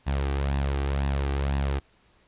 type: tone with flanger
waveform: sawtooth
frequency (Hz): 69.3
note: C#2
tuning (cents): 0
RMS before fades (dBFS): -26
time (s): 0.06-1.8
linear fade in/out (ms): 20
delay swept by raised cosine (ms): 1.1 to 2.6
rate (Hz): 2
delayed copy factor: +0.5
effects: pink hiss -62 dBFS RMS until 2.27 s + resampled to 8000 Hz